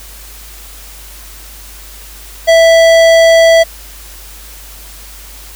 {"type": "tone with hard clipping", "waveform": "sine", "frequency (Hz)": 659.3, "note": "E5", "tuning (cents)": 0, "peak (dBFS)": -5, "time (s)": [2.47, 3.64], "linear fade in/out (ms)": 20, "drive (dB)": 16, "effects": ["added 50 Hz sine -33 dBFS peak until 5.55 s", "white hiss -34 dBFS RMS until 5.55 s"]}